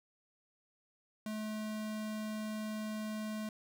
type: tone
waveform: square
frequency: 215.2 Hz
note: A3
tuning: 38 cents flat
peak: -38 dBFS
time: 1.26-3.49 s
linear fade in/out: 2 ms
effects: none